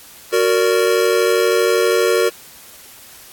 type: chord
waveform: square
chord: Gb augmented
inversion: none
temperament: just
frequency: 370 / 462.5 / 578.1 Hz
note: Gb4 / Bb4 / D5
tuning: 0 / -14 / -27 cents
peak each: -18 / -16 / -22 dBFS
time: 0.32-2.3 s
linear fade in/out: 20 ms
effects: white hiss -41 dBFS RMS until 3.32 s + AAC 64 kbps